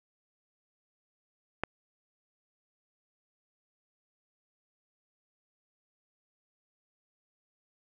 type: click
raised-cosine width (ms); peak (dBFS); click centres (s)
0.5; -14; 1.636
effects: none